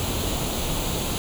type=noise with comb filter; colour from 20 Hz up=pink; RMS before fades=-26 dBFS; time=0-1.18 s; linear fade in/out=0 ms; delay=0.28 ms; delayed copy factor=+0.6; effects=none